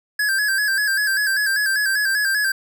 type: tone with vibrato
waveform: square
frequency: 1631 Hz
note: G#6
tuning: 32 cents flat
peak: -18 dBFS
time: 0.19-2.52 s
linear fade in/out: 5 ms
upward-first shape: square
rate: 5.1 Hz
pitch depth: 61 cents each way
effects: none